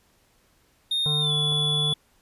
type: tone with pitch glide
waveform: triangle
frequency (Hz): 3679 to 3433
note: A#7 to A7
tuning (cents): -24 to -43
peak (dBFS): -21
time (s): 0.91-1.94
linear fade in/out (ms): 5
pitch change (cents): -119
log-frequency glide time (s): 1.2-1.32
type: harmonic tone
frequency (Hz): 150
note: D3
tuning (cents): +37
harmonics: 1 / 3 / 5 / 7 / 9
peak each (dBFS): -26 / -36 / -42 / -42 / -48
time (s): 1.06-1.93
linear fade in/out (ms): 2
type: clicks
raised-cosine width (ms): 1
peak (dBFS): -26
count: 2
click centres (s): 1.061 / 1.522
effects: pink hiss -63 dBFS RMS until 2.21 s + resampled to 32000 Hz